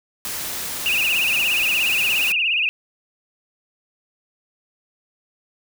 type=noise; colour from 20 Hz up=white; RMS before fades=-28 dBFS; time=0.25-2.32 s; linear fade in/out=0 ms
type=tone with vibrato; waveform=sine; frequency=2644 Hz; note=E7; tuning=5 cents sharp; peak=-17 dBFS; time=0.86-2.69 s; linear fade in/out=0 ms; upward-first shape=triangle; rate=17 Hz; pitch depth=170 cents each way
effects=none